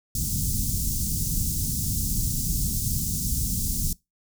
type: band-stop noise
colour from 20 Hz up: pink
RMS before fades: -26 dBFS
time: 0.15-3.93 s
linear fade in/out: 2 ms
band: 210 to 5900 Hz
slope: 24 dB/octave
effects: noise-tail reverb RT60 0.2 s tail -22 dB re dry